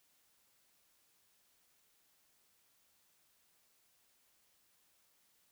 silence, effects white hiss -73 dBFS RMS until 5.51 s

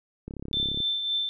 click train, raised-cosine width 3 ms, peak -23 dBFS, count 19, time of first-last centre 0.28-0.803 s, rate 34.4 Hz
sine tone with tremolo, 3548 Hz, A7, 14 cents sharp, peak -23 dBFS, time 0.53-1.29 s, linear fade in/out 0 ms, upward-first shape triangle, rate 3.6 Hz, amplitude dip 50%
effects none

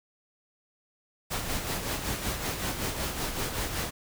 pink noise with tremolo, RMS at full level -30 dBFS, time 1.3-3.91 s, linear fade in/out 20 ms, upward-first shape sine, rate 5.3 Hz, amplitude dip 50%, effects none

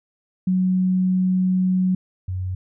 sine tone pair in turn, 185 / 92.5 Hz, F#3 / F#2, 0 / 0 cents, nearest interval octave, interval 1200 cents, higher first, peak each -16 / -23 dBFS, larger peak first, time 0.47-1.95 / 2.28-2.55 s, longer first, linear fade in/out 5 ms, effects none

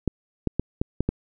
clicks, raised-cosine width 3 ms, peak -9 dBFS, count 6, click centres 0.077 / 0.473 / 0.596 / 0.815 / 1.006 / 1.09 s, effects none

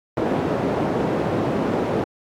white band-pass noise, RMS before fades -22 dBFS, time 0.17-2.04 s, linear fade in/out 2 ms, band 140 to 490 Hz, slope 12 dB/octave, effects AAC 64 kbps

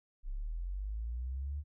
sine linear sweep, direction up, 31.25 to 74.6 Hz, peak -35 dBFS, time 0.23-1.64 s, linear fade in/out 50 ms, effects none

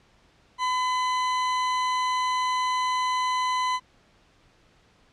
40% pulse tone, 1009 Hz, B5, 37 cents sharp, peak -22 dBFS, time 0.58-3.8 s, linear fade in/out 50 ms, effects pink hiss -60 dBFS RMS until 5.12 s + low-pass 5000 Hz 12 dB/octave

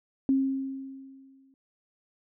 sine tone with exponential decay, 268.5 Hz, C4, 45 cents sharp, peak -19 dBFS, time 0.29-1.54 s, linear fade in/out 1 ms, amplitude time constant 270 ms, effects none

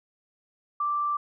sine tone, 1174 Hz, D6, 1 cent flat, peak -24 dBFS, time 0.8-1.17 s, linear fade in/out 5 ms, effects none

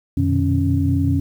sine tone cluster, 89.6 / 120.6 / 126 / 152.3 / 276 Hz, F2 / B2 / B2 / D#3 / C#4, +45 / -41 / +35 / -37 / -7 cents, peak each -18 / -25 / -26 / -24 / -19 dBFS, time 0.17-1.2 s, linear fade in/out 5 ms, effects tanh soft clip ceiling -4 dBFS + 8-bit

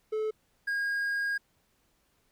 triangle tone pair in turn, 433.2 / 1629.4 Hz, A4 / G#6, -27 / -33 cents, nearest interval octave + major seventh, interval 2294 cents, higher second, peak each -26 dBFS, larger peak neither, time 0.12-0.31 / 0.67-1.38 s, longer second, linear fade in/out 10 ms, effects pink hiss -71 dBFS RMS until 2.31 s

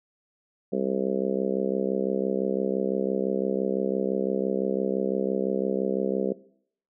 harmonic tone, 65.9 Hz, C2, 13 cents sharp, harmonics 3 / 4 / 5 / 6 / 7 / 8 / 9 / 10, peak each -30 / -33 / -35 / -30 / -30 / -32 / -42 / -40 dBFS, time 0.72-6.33 s, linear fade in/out 10 ms, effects noise-tail reverb RT60 0.6 s tail -19 dB re dry

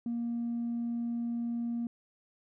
triangle tone with tanh clipping, 235.4 Hz, A#3, 17 cents sharp, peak -31 dBFS, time 0.06-1.87 s, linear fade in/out 2 ms, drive 5 dB, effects none

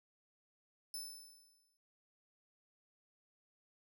20% pulse tone with exponential decay, 5274 Hz, E8, in tune, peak -35 dBFS, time 0.94-1.77 s, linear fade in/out 1 ms, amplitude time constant 180 ms, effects none

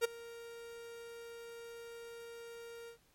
45% pulse tone with ADSR envelope, 466.2 Hz, A#4, in tune, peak -26 dBFS, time 0.01-2.98 s, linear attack 35 ms, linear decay 13 ms, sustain -21 dB, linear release 100 ms, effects pink hiss -70 dBFS RMS until 3.14 s + MP3 64 kbps

